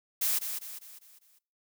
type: noise with echo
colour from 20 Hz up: blue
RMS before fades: -28 dBFS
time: 0.21-0.39 s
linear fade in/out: 10 ms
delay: 200 ms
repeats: 5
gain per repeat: -7 dB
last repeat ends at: 1.39 s
effects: noise-tail reverb RT60 0.4 s tail -22 dB re dry